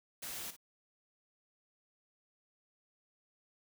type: noise with echo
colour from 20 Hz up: white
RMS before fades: -43 dBFS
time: 0.22-0.51 s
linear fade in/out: 10 ms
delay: 56 ms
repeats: 1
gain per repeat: -12 dB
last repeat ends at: 0.566 s
effects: none